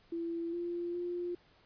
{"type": "tone with pitch steps", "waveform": "sine", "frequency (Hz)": [335.9, 346.2, 351.4], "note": ["E4", "F4", "F4"], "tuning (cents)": [33, -15, 11], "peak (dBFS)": -34, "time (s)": [0.12, 1.35], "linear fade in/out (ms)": 5, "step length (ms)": 410, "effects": ["pink hiss -65 dBFS RMS until 1.65 s", "resampled to 11025 Hz"]}